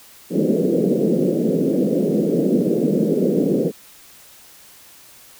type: band-pass noise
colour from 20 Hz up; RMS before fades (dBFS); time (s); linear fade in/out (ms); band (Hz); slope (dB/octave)
pink; -18; 0.3-3.72; 50; 170 to 520; 48
effects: white hiss -46 dBFS RMS until 5.39 s